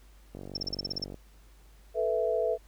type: click train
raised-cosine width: 2 ms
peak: -28 dBFS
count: 39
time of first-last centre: 0.35-1.143 s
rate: 47.9 Hz
type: tone bursts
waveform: sine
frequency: 5370 Hz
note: E8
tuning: 31 cents sharp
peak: -28 dBFS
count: 9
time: 0.55-1.042 s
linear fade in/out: 5 ms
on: 20 ms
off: 39 ms
type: chord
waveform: sine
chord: A suspended second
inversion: none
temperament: equal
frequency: 440 / 493.9 / 659.3 Hz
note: A4 / B4 / E5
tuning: 0 / 0 / 0 cents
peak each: -30 / -30 / -29 dBFS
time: 1.94-2.58 s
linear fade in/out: 50 ms
effects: added 50 Hz sine -53 dBFS peak until 2.67 s + pink hiss -63 dBFS RMS until 2.67 s